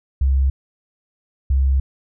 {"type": "tone pair in turn", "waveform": "sine", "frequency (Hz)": [67.1, 67.1], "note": ["C2", "C2"], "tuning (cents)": [44, 44], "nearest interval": "unison", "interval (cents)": 0, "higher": "neither", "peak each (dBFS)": -13, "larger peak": "neither", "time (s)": [[0.21, 0.5], [1.5, 1.8]], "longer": "second", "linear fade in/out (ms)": 5, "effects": []}